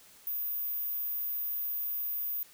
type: tone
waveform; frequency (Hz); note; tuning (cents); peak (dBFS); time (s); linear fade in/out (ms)
sine; 14917; A#9; 0; -31; 0.27-2.43; 0
effects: white hiss -57 dBFS RMS until 2.53 s